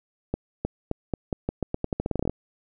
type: accelerating click train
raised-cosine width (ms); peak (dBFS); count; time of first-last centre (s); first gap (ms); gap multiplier
2; -12; 19; 0.34-2.296; 310; 0.85
effects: none